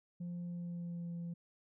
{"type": "tone with pitch glide", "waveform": "sine", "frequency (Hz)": [174.61, 170.92], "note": ["F3", "F3"], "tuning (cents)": [0, -37], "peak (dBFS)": -37, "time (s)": [0.2, 1.34], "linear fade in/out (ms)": 10, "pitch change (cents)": -37, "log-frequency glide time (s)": [0.45, 1.15], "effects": ["tanh soft clip ceiling -38 dBFS"]}